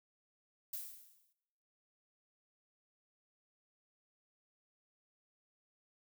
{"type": "noise with exponential decay", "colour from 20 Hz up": "violet", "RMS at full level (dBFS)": -40, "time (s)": [0.73, 1.33], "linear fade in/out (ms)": 5, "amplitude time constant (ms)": 130, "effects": ["noise-tail reverb RT60 1.0 s tail -22 dB re dry"]}